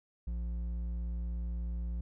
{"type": "tone with hard clipping", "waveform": "sine", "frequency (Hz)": 58.27, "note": "A#1", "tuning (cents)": 0, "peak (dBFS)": -35, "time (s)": [0.27, 2.01], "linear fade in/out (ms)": 5, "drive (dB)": 6, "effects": []}